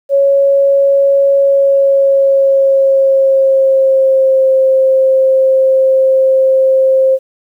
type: tone with pitch glide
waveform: sine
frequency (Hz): 554.4 to 528.8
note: C#5 to C5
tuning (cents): 0 to +18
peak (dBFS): -6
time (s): 0.09-7.19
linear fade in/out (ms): 50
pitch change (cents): -82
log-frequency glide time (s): 1.39-4.51
effects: 8-bit